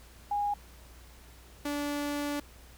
sine / sawtooth tone pair in turn, 820 / 289.9 Hz, G#5 / D4, -22 / -22 cents, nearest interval octave + tritone, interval 1800 cents, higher first, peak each -27 dBFS, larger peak neither, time 0.31-0.54 / 1.65-2.4 s, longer second, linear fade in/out 5 ms, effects added 60 Hz sine -52 dBFS peak until 2.77 s + pink hiss -56 dBFS RMS until 2.77 s

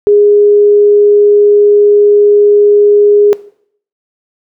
sine tone, 412.5 Hz, G#4, 12 cents flat, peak -3 dBFS, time 0.07-3.33 s, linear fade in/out 0 ms, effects noise-tail reverb RT60 0.6 s tail -18 dB re dry

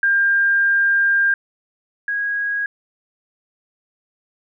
sine tone pair in turn, 1600 / 1646.9 Hz, G6 / G#6, +35 / -15 cents, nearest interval minor second, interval 50 cents, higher second, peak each -13 / -19 dBFS, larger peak first, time 0.03-1.34 / 2.08-2.66 s, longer first, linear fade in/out 2 ms, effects none

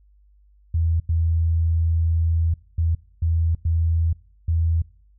sine tone bursts at uneven times, 82.41 Hz, E2, in tune, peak -17 dBFS, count 6, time 0.74-1 / 1.09-2.54 / 2.78-2.95 / 3.22-3.55 / 3.65-4.13 / 4.48-4.82 s, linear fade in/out 5 ms, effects noise-tail reverb RT60 0.6 s tail -24 dB re dry + added 50 Hz sine -52 dBFS peak until 5.18 s

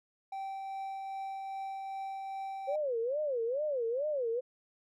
triangle tone with tremolo, 777 Hz, G5, 16 cents flat, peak -34 dBFS, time 0.32-2.76 s, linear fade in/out 5 ms, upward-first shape triangle, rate 2.5 Hz, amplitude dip 25%
sine tone with vibrato, 527 Hz, C5, 12 cents sharp, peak -30 dBFS, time 2.67-4.41 s, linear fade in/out 20 ms, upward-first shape sine, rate 2.3 Hz, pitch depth 260 cents each way
effects none

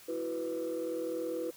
sine chord, E suspended second, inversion none, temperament equal, 329.6 / 370 / 493.9 Hz, E4 / F#4 / B4, 0 / 0 / 0 cents, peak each -36 / -39 / -34 dBFS, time 0.08-1.51 s, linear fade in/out 10 ms, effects tanh soft clip ceiling -28 dBFS + white hiss -55 dBFS RMS until 1.56 s

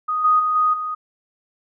sine tone with level steps, 1244.5 Hz, D#6, in tune, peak -19 / -12 / -17 / -14 / -23 dBFS, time 0.08-0.95 s, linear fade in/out 10 ms, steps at 0.24 / 0.39 / 0.55 / 0.73 s, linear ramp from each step 10 ms, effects none

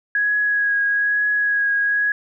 sine tone with vibrato, 1661.2 Hz, G#6, in tune, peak -16 dBFS, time 0.15-2.12 s, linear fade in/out 2 ms, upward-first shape triangle, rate 1.1 Hz, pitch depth 20 cents each way, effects none

